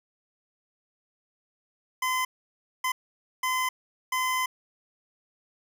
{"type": "tone bursts at uneven times", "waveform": "25% pulse", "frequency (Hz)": 1024, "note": "C6", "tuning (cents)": -38, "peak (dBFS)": -21, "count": 4, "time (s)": [[2.02, 2.25], [2.84, 2.92], [3.43, 3.69], [4.12, 4.46]], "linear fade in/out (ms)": 5, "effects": []}